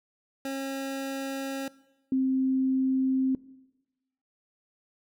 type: tone pair in turn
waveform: 25% pulse / sine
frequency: 271 / 262.8 Hz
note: C#4 / C4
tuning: -39 / +8 cents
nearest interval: minor second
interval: 53 cents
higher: first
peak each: -27 / -22 dBFS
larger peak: second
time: 0.45-1.68 / 2.12-3.35 s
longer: neither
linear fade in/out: 2 ms
effects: noise-tail reverb RT60 1.0 s tail -20 dB re dry